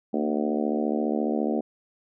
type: harmonic tone with a mistuned harmonic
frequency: 74.6 Hz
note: D2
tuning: 28 cents sharp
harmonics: 3 / 4 / 5 / 6 / 7 / 8 / 9 / 10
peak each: -27 / -29 / -31 / -33 / -34 / -35 / -36 / -37 dBFS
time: 0.13-1.61 s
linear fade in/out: 10 ms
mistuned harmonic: 3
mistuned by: +30 cents
effects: none